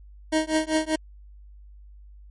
25% pulse tone with tremolo, 313.9 Hz, D#4, 15 cents sharp, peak -14 dBFS, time 0.32-0.96 s, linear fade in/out 10 ms, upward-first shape triangle, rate 5.1 Hz, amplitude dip 100%, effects added 50 Hz sine -44 dBFS peak until 2.3 s + MP3 48 kbps

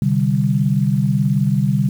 sine chord, C suspended second, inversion none, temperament equal with one note detuned, 130.81 / 149.31 / 196 Hz, C3 / D3 / G3, 0 / +29 / 0 cents, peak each -18 dBFS, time 0.02-1.89 s, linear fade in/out 2 ms, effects 7-bit

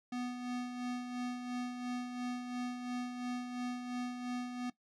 square tone with tremolo, 246.9 Hz, B3, in tune, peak -36 dBFS, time 0.12-4.7 s, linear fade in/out 5 ms, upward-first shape sine, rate 2.9 Hz, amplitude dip 50%, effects noise-tail reverb RT60 0.1 s tail -18 dB re dry + low-pass 6000 Hz 12 dB/octave

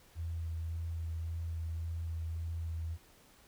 sine tone with vibrato, 82.41 Hz, E2, in tune, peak -35 dBFS, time 0.15-2.98 s, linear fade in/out 50 ms, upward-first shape sine, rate 1.8 Hz, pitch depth 16 cents each way, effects pink hiss -62 dBFS RMS until 3.47 s

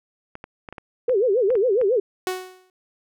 clicks, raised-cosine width 0.5 ms, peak -21 dBFS, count 9, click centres 0.354 / 0.441 / 0.688 / 0.726 / 0.782 / 1.095 / 1.504 / 1.554 / 1.814 s
sine tone with vibrato, 444.7 Hz, A4, 18 cents sharp, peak -16 dBFS, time 1.08-2 s, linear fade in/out 5 ms, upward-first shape sine, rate 7.3 Hz, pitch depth 270 cents each way
sawtooth tone with exponential decay, 370 Hz, F#4, in tune, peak -17 dBFS, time 2.27-2.7 s, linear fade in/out 1 ms, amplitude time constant 92 ms
effects none

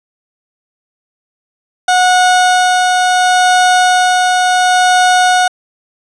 30% pulse tone with tremolo, 731 Hz, F#5, 21 cents flat, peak -4 dBFS, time 1.88-5.48 s, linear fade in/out 5 ms, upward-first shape sine, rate 0.71 Hz, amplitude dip 25%, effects resampled to 22050 Hz

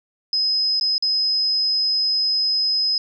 sine tone with dropouts, 5070 Hz, D#8, 32 cents sharp, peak -17 dBFS, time 0.33-2.98 s, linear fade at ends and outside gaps 2 ms, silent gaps 0.798-0.81 / 0.981-1.024 s, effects none

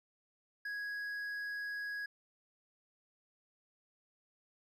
triangle tone with hard clipping, 1661.2 Hz, G#6, in tune, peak -39 dBFS, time 0.65-2.06 s, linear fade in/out 5 ms, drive 7 dB, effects none

